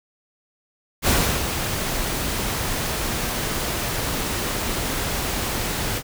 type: noise with ADSR envelope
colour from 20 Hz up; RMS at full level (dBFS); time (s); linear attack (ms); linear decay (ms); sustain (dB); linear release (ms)
pink; -18; 1.02-6.03; 54; 340; -7; 60
effects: none